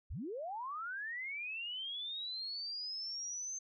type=linear sweep; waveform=sine; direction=up; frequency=36.5 to 6310 Hz; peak=-39 dBFS; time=0.1-3.59 s; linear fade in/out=10 ms; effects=none